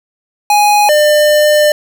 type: tone pair in turn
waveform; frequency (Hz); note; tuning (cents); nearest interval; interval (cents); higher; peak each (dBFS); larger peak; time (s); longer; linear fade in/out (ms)
square; 830.6 / 599.7; G#5 / D5; 0 / +36; tritone; 564; first; -7 / -7; neither; 0.5-0.89 / 0.89-1.72; second; 2
effects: none